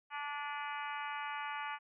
harmonic tone with a mistuned harmonic, 290.9 Hz, D4, 16 cents flat, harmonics 3 / 4 / 5 / 6 / 7 / 8 / 9 / 10, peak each -42 / -44 / -46 / -48 / -49 / -50 / -51 / -52 dBFS, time 0.1-1.79 s, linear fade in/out 50 ms, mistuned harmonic 9, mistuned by -69 cents, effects none

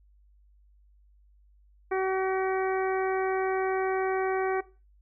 harmonic tone, 379.4 Hz, F#4, 43 cents sharp, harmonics 1 / 2 / 3 / 4 / 5 / 6, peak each -26 / -32 / -36 / -38 / -40 / -42 dBFS, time 1.91-4.61 s, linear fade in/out 10 ms, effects noise-tail reverb RT60 0.3 s tail -17 dB re dry + added 50 Hz sine -57 dBFS peak until 5.01 s

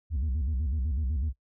sine tone with vibrato, 70.3 Hz, C#2, 25 cents sharp, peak -23 dBFS, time 0.1-1.33 s, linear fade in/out 50 ms, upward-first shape square, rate 8 Hz, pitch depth 190 cents each way, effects noise-tail reverb RT60 0.1 s tail -21 dB re dry + tanh soft clip ceiling -25 dBFS

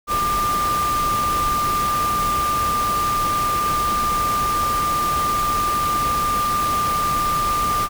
sine tone in noise, 1195 Hz, D6, 30 cents sharp, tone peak -18 dBFS, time 0.07-7.89 s, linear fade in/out 50 ms, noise pink, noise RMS -27 dBFS, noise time 0.07-7.89 s, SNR +6 dB, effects none

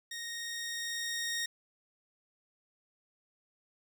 15% pulse tone with level ramp, 1862 Hz, A#6, 2 cents flat, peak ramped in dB -33 to -26 dBFS, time 0.11-1.46 s, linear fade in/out 5 ms, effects none

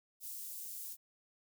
white high-pass noise, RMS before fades -45 dBFS, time 0.2-0.97 s, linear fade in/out 50 ms, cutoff 8200 Hz, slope 12 dB/octave, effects none

